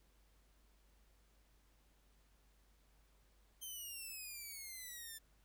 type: exponential sweep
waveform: 5% pulse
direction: down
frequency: 3143 to 1760 Hz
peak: -38 dBFS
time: 3.61-5.19 s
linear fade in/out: 20 ms
effects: added 50 Hz sine -69 dBFS peak until 5.44 s + pink hiss -75 dBFS RMS until 5.44 s

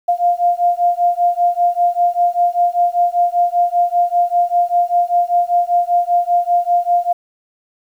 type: beating tone pair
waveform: sine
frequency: 698.5 / 703.6 Hz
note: F5 / F5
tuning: 0 / +13 cents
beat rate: 5.1 Hz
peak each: -15 dBFS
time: 0.08-7.13 s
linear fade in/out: 10 ms
effects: 8-bit

